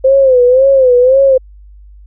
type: tone with vibrato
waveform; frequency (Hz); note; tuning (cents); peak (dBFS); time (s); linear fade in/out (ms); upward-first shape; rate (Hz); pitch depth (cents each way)
sine; 518; C5; -17; -4; 0.04-1.38; 10; sine; 1.9; 100
effects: added 50 Hz sine -34 dBFS peak until 2.06 s